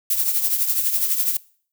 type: noise with tremolo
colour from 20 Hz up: violet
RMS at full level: -18 dBFS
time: 0.1-1.37 s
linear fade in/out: 5 ms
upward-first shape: triangle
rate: 12 Hz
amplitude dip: 65%
effects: noise-tail reverb RT60 0.5 s tail -22 dB re dry